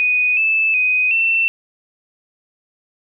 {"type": "tone with pitch steps", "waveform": "sine", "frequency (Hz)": [2486, 2627, 2502, 2686], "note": ["D#7", "E7", "D#7", "E7"], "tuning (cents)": [-2, -7, 9, 32], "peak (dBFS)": -13, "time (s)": [0, 1.48], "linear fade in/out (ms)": 0, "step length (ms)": 370, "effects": []}